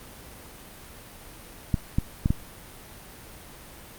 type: clicks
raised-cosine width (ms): 5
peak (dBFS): -9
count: 4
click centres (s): 1.742 / 1.985 / 2.259 / 2.305
effects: pink hiss -45 dBFS RMS until 3.98 s + Opus 32 kbps